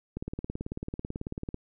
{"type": "click train", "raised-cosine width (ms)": 3, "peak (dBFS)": -21, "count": 26, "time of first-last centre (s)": [0.17, 1.544], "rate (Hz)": 18.2, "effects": []}